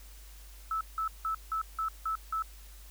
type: tone bursts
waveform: sine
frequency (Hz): 1309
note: E6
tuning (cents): -13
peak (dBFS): -29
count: 7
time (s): 0.71-2.423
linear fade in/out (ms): 2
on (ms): 99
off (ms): 170
effects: added 50 Hz sine -48 dBFS peak until 2.9 s + white hiss -56 dBFS RMS until 2.9 s